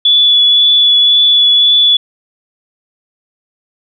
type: tone with vibrato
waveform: sine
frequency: 3432 Hz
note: A7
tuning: 44 cents flat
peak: -5 dBFS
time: 0.05-1.97 s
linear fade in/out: 5 ms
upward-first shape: triangle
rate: 1.9 Hz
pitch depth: 13 cents each way
effects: none